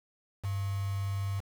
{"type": "tone with quantisation", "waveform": "sine", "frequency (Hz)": 98.6, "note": "G2", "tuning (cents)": 11, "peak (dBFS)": -30, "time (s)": [0.43, 1.41], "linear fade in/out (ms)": 20, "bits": 7, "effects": []}